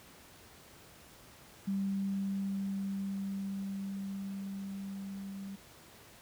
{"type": "tone with level ramp", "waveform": "sine", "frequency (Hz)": 195.9, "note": "G3", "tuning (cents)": -1, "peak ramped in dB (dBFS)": [-30, -40], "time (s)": [1.67, 5.56], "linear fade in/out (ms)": 10, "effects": ["pink hiss -56 dBFS RMS until 6.21 s", "high-pass 60 Hz 12 dB/octave"]}